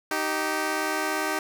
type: tone pair together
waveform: 10% pulse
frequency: 310.3 / 387.9 Hz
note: D#4 / G4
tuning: -5 / -18 cents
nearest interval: major third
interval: 387 cents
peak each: -20 dBFS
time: 0.11-1.39 s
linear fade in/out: 2 ms
effects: none